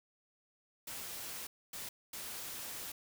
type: noise bursts at uneven times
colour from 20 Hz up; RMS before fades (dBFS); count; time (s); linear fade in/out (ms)
white; -44; 3; 0.87-1.47 / 1.73-1.89 / 2.13-2.92; 5
effects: none